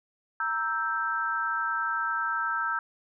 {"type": "chord", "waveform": "sine", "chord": "E diminished", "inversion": "second", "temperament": "equal", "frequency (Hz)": [932.3, 1318.5, 1568], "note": ["Bb5", "E6", "G6"], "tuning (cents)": [0, 0, 0], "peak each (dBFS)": [-34, -29, -30], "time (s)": [0.4, 2.79], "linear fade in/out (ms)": 2, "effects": []}